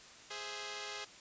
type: chord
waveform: 5% pulse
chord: Ab augmented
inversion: none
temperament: equal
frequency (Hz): 415.3 / 523.3 / 659.3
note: Ab4 / C5 / E5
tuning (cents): 0 / 0 / 0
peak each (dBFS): -32 / -36 / -38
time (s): 0.3-1.05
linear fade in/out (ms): 10
effects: white hiss -55 dBFS RMS until 1.2 s + resampled to 16000 Hz